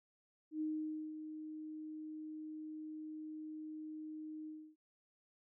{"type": "tone with ADSR envelope", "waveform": "sine", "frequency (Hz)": 310, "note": "D#4", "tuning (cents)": -6, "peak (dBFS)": -35, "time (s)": [0.51, 4.76], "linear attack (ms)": 99, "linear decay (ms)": 520, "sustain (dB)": -9, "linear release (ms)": 290, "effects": []}